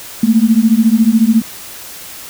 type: beating tone pair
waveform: sine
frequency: 217.1 / 231.1 Hz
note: A3 / A#3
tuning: -23 / -15 cents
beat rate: 14 Hz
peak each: -10 dBFS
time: 0.23-1.42 s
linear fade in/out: 5 ms
effects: white hiss -31 dBFS RMS until 2.29 s